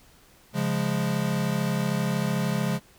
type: chord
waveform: square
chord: Db major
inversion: none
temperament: equal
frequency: 138.59 / 174.61 / 207.7 Hz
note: Db3 / F3 / Ab3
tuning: 0 / 0 / 0 cents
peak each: -29 dBFS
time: 0.53-2.8 s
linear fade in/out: 50 ms
effects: pink hiss -56 dBFS RMS until 2.98 s